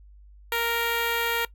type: tone with notch filter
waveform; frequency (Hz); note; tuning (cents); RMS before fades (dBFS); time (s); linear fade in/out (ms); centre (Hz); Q
5% pulse; 466.2; A#4; 0; -26; 0.52-1.45; 2; 5400; 0.71
effects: noise-tail reverb RT60 0.1 s tail -20 dB re dry + added 50 Hz sine -47 dBFS peak until 1.54 s